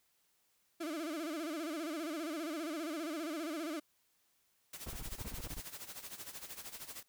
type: tone with vibrato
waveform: 35% pulse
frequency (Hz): 315.6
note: D#4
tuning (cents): +25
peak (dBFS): -36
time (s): 0.8-3.8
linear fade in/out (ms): 10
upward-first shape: sine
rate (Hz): 15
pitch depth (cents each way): 140
type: noise with tremolo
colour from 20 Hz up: white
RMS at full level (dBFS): -45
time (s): 4.73-7.03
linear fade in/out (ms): 5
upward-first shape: sine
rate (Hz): 13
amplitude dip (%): 75
type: noise bursts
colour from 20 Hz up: brown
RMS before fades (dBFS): -43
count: 12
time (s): 4.86-5.606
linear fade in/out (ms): 5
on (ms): 42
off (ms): 22
effects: white hiss -75 dBFS RMS until 7.08 s